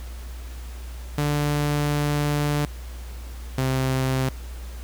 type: tone pair in turn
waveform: sawtooth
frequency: 146.83 / 131.19 Hz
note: D3 / C3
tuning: 0 / +5 cents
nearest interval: major second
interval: 195 cents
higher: first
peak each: -17 dBFS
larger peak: neither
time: 1.18-2.65 / 3.58-4.29 s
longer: first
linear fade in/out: 0 ms
effects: added 60 Hz sine -33 dBFS peak until 4.83 s + pink hiss -46 dBFS RMS until 4.83 s